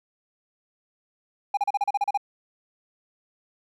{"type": "tone bursts", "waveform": "triangle", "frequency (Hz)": 810, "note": "G#5", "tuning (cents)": -43, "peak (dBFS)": -18, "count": 10, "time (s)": [1.54, 2.175], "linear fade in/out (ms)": 5, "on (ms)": 32, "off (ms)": 35, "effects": []}